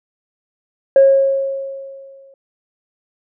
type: tone with exponential decay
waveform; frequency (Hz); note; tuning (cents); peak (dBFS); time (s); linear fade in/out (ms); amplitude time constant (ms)
sine; 544; C#5; -33; -3; 0.96-2.34; 2; 300
effects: tanh soft clip ceiling -2 dBFS